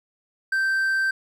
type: tone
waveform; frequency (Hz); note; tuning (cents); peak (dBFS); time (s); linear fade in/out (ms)
triangle; 1561; G6; -8; -18; 0.52-1.11; 5
effects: none